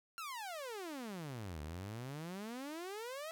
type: exponential two-way sweep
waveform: sawtooth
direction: down then up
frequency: 1396.9 to 72.4 to 663 Hz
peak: -39 dBFS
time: 0.18-3.31 s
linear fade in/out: 0 ms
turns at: 1.61 s
effects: none